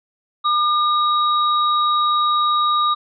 sine tone pair together, 1205 / 3804 Hz, D6 / A#7, +44 / +34 cents, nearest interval octave + minor sixth, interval 1990 cents, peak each -15 / -23 dBFS, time 0.44-2.95 s, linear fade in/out 20 ms, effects none

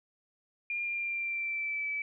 sine tone with pitch glide, 2405 to 2302 Hz, D7 to D7, +41 to -35 cents, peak -31 dBFS, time 0.7-2.02 s, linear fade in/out 2 ms, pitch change -76 cents, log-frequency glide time 0.84-1.9 s, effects none

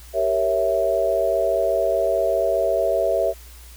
sine chord, G diminished seventh, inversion none, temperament equal, 392 / 466.2 / 554.4 / 659.3 Hz, G4 / Bb4 / Db5 / Fb5, 0 / 0 / 0 / 0 cents, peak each -26 / -26 / -23 / -20 dBFS, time 0.13-3.34 s, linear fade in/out 50 ms, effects added 60 Hz sine -41 dBFS peak until 3.76 s + white hiss -47 dBFS RMS until 3.76 s

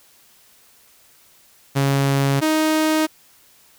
sawtooth tone pair in turn, 138.2 / 312.5 Hz, C#3 / D#4, -5 / +8 cents, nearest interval octave + major second, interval 1413 cents, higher second, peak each -12 dBFS, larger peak neither, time 1.75-2.41 / 2.41-3.07 s, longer neither, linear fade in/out 20 ms, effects white hiss -53 dBFS RMS until 3.78 s

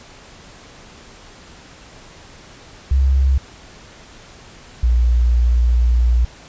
sine tone pair in turn, 66.9 / 59.6 Hz, C2 / A#1, +39 / +39 cents, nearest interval major second, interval 200 cents, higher first, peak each -11 dBFS, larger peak neither, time 2.91-3.38 / 4.83-6.25 s, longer second, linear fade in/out 5 ms, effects pink hiss -42 dBFS RMS until 6.48 s + resampled to 16000 Hz

